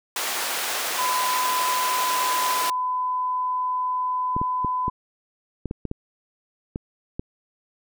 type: high-pass noise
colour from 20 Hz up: pink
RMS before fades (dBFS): -27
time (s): 0.16-2.7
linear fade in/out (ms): 2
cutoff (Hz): 700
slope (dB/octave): 12
type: tone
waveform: sine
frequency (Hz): 1006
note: B5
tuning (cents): +32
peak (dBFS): -22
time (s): 0.98-4.9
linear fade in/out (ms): 10
type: clicks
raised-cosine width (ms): 3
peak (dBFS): -15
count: 10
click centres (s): 4.365 / 4.415 / 4.647 / 4.881 / 5.657 / 5.711 / 5.853 / 5.914 / 6.759 / 7.195
effects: none